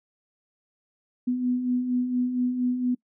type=beating tone pair; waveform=sine; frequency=245.1 / 249.4 Hz; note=B3 / B3; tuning=-13 / +17 cents; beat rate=4.3 Hz; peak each=-32 / -23 dBFS; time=1.27-2.95 s; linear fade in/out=10 ms; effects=noise-tail reverb RT60 0.1 s tail -23 dB re dry